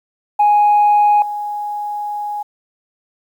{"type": "tone with level steps", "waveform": "sine", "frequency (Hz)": 830.6, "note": "G#5", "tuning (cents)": 0, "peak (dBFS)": [-7, -20], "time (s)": [0.39, 2.43], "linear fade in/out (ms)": 10, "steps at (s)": 1.22, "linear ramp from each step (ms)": 2, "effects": ["tanh soft clip ceiling -6 dBFS", "8-bit"]}